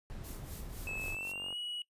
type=noise; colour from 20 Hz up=brown; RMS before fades=-44 dBFS; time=0.1-1.15 s; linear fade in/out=0 ms
type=noise with tremolo; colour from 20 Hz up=blue; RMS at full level=-48 dBFS; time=0.23-1.33 s; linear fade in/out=20 ms; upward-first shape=sine; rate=3.9 Hz; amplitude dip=80%
type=click train; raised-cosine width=1 ms; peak=-35 dBFS; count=32; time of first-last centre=0.87-1.527 s; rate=47.2 Hz
type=tone with pitch glide; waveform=triangle; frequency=2600 to 2918 Hz; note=E7 to F#7; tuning=-24 to -25 cents; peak=-36 dBFS; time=0.87-1.82 s; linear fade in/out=2 ms; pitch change=+199 cents; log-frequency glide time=1.11-1.57 s
effects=noise-tail reverb RT60 0.1 s tail -21 dB re dry + resampled to 32000 Hz